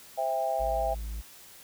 sine chord, C major, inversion none, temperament equal with one note detuned, 523.3 / 659.3 / 797.7 Hz, C5 / E5 / G5, 0 / 0 / +30 cents, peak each -35 / -29 / -30 dBFS, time 0.17-0.95 s, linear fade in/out 20 ms
triangle tone, 54.5 Hz, A1, 16 cents flat, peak -31 dBFS, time 0.59-1.22 s, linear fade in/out 20 ms
effects white hiss -51 dBFS RMS until 1.63 s

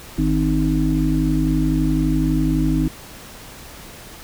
harmonic tone, 51.91 Hz, G#1, in tune, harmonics 1 / 3 / 5 / 6, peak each -21 / -21 / -21 / -21 dBFS, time 0.18-2.88 s, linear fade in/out 5 ms, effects pink hiss -39 dBFS RMS until 4.23 s

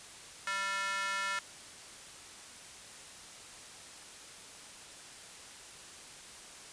square tone with high-pass filter, 196 Hz, G3, in tune, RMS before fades -35 dBFS, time 0.47-1.39 s, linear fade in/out 2 ms, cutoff 1500 Hz, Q 2.7, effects white hiss -50 dBFS RMS until 6.72 s + resampled to 22050 Hz

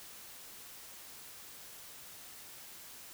silence, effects white hiss -51 dBFS RMS until 3.13 s

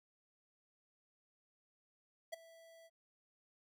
square tone with ADSR envelope, 659 Hz, E5, 1 cent flat, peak -39 dBFS, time 2.32-2.9 s, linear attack 15 ms, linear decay 13 ms, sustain -20 dB, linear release 41 ms, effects none

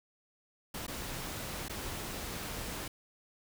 pink noise with dropouts, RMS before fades -40 dBFS, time 0.74-2.88 s, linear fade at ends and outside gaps 5 ms, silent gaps 0.867-0.879 / 1.684-1.695 s, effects none

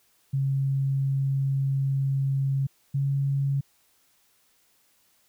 sine tone pair in turn, 136.4 / 138.54 Hz, C#3 / C#3, -28 / -1 cents, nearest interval unison, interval 27 cents, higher second, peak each -22 dBFS, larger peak neither, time 0.33-2.67 / 2.94-3.61 s, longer first, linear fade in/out 10 ms, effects white hiss -65 dBFS RMS until 5.28 s

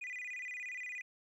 sine tone with vibrato, 2217 Hz, C#7, in tune, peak -38 dBFS, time 0.01-1.02 s, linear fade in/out 10 ms, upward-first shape square, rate 17 Hz, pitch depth 180 cents each way, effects tanh soft clip ceiling -39 dBFS + 13-bit

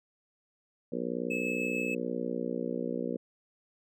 harmonic tone, 60.3 Hz, B1, 41 cents flat, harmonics 3 / 4 / 5 / 6 / 7 / 8 / 9, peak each -40 / -36 / -39 / -40 / -40 / -37 / -42 dBFS, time 0.92-3.17 s, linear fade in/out 5 ms
triangle tone with tremolo, 2595 Hz, E7, 28 cents flat, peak -30 dBFS, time 1.3-1.95 s, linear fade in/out 10 ms, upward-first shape triangle, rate 6.7 Hz, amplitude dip 30%
effects none

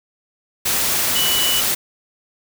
sine tone in noise, 2960 Hz, F#7, in tune, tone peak -19 dBFS, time 1.15-1.61 s, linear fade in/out 10 ms, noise white, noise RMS -19 dBFS, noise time 0.65-1.75 s, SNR -3 dB, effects none

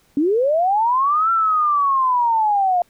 sine linear two-way sweep, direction up then down, 270.2 to 1360 to 695 Hz, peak -14 dBFS, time 0.17-2.82 s, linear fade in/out 2 ms, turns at 1.31 s, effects pink hiss -58 dBFS RMS until 2.89 s

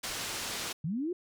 white low-pass noise, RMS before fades -37 dBFS, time 0.03-0.73 s, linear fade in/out 10 ms, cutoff 6900 Hz, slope 12 dB/octave
sine linear sweep, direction up, 139.8 to 372 Hz, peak -30 dBFS, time 0.84-1.13 s, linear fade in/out 5 ms
effects none

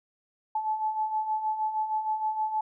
sine beating tone pair, 861 / 867.4 Hz, A5 / A5, -38 / -25 cents, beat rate 6.4 Hz, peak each -34 / -27 dBFS, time 0.55-2.61 s, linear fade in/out 5 ms, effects none

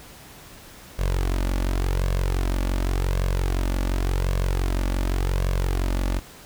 sawtooth tone with flanger, 45.79 Hz, F#1, 17 cents flat, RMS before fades -23 dBFS, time 0.98-6.2 s, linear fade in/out 20 ms, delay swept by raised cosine 1.8 to 3.5 ms, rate 0.89 Hz, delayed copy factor +0.65, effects pink hiss -45 dBFS RMS until 6.45 s

